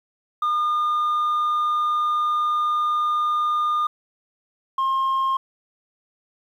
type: tone pair in turn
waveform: sine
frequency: 1214 / 1066.7 Hz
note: D#6 / C6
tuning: -43 / +33 cents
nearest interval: major second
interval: 224 cents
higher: first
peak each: -16 dBFS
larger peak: neither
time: 0.42-3.87 / 4.78-5.37 s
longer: first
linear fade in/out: 5 ms
effects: tanh soft clip ceiling -18 dBFS + 9-bit